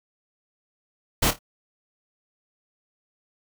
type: noise with echo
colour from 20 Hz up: pink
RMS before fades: -20 dBFS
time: 1.22-1.31 s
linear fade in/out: 10 ms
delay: 27 ms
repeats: 3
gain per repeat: -11 dB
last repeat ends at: 1.391 s
effects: none